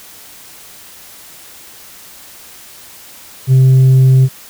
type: tone with tanh clipping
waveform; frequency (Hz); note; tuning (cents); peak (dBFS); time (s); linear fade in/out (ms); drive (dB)
triangle; 131.1; C3; +4; -5; 3.47-4.29; 50; 7
effects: white hiss -37 dBFS RMS until 4.49 s